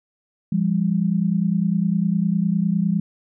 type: tone pair together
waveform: sine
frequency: 171.74 / 201.6 Hz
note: F3 / G3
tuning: -29 / +49 cents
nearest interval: minor third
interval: 278 cents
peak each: -20 dBFS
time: 0.52-3 s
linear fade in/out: 5 ms
effects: none